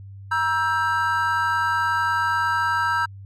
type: chord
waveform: triangle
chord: E diminished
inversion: second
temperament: just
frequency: 949.3 / 1318.5 / 1582.2 Hz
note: Bb5 / E6 / G6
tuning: +31 / 0 / +16 cents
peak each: -22 dBFS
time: 0.31-3.06 s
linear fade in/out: 10 ms
effects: added 98 Hz sine -37 dBFS peak until 3.25 s